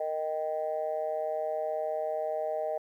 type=tone with amplitude modulation; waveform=sine; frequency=622.3 Hz; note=D#5; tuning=in tune; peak=-24 dBFS; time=0-2.78 s; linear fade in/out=5 ms; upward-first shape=sine; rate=159 Hz; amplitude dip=100%; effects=tanh soft clip ceiling -21 dBFS + 11-bit